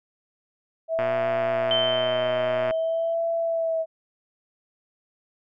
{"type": "tone with vibrato", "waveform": "sine", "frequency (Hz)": 650, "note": "E5", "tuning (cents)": -24, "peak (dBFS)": -22, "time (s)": [0.88, 3.86], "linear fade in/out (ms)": 50, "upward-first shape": "sine", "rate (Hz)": 0.52, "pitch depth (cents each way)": 46}
{"type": "click train", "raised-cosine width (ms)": 0.5, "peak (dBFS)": -15, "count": 209, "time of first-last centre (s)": [0.99, 2.709], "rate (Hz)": 121}
{"type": "tone with exponential decay", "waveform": "sine", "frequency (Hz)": 3100, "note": "G7", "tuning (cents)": -20, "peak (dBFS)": -20, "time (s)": [1.71, 3.14], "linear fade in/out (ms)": 1, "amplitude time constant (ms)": 310}
{"effects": []}